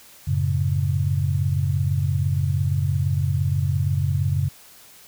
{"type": "chord", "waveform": "sine", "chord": "F# minor", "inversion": "none", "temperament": "equal", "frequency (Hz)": [92.5, 110, 138.59], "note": ["F#2", "A2", "C#3"], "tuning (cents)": [0, 0, 0], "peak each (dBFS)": [-22, -27, -22], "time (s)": [0.27, 4.49], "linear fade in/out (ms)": 10, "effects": ["white hiss -48 dBFS RMS until 5.07 s"]}